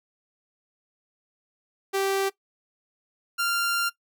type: tone pair in turn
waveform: sawtooth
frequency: 390 / 1389.8 Hz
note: G4 / F6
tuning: -9 / -9 cents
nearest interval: octave + minor seventh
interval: 2200 cents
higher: second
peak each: -19 dBFS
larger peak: neither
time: 1.93-2.3 / 3.38-3.9 s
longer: second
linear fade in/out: 20 ms
effects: noise-tail reverb RT60 0.1 s tail -19 dB re dry